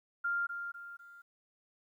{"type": "tone with echo", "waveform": "sine", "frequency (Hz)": 1396.9, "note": "F6", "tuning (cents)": 0, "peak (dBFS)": -30, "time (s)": [0.24, 0.47], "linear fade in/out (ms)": 10, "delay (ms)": 250, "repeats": 3, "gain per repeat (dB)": -7, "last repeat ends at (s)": 1.22, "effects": ["12-bit"]}